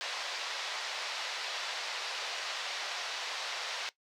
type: band-pass noise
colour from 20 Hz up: white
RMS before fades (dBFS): -38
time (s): 0.01-3.89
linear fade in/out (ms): 0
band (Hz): 530 to 4900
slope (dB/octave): 24
effects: noise-tail reverb RT60 0.1 s tail -17 dB re dry